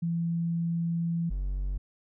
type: tone pair in turn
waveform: sine / triangle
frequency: 168.3 / 47.23 Hz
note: E3 / F#1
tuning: +36 / +36 cents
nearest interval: octave + minor seventh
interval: 2200 cents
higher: first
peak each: -26 dBFS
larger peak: neither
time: 0.02-1.3 / 1.3-1.78 s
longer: first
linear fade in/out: 10 ms
effects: none